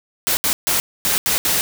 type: noise bursts at uneven times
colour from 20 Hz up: white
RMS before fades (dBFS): -18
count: 6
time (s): 0.27-0.37 / 0.44-0.53 / 0.67-0.8 / 1.05-1.18 / 1.26-1.38 / 1.45-1.61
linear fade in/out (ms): 0
effects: none